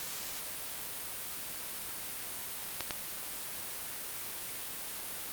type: clicks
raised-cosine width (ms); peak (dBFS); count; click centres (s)
0.2; -15; 2; 2.807 / 2.908
effects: white hiss -40 dBFS RMS until 5.32 s + Opus 48 kbps